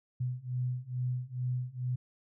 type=beating tone pair; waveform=sine; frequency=124.3 / 126.6 Hz; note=B2 / B2; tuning=+12 / +43 cents; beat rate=2.3 Hz; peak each=-35 / -34 dBFS; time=0.2-1.96 s; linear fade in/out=10 ms; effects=none